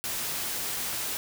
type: noise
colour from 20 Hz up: white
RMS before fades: -32 dBFS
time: 0.04-1.17 s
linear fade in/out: 0 ms
effects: none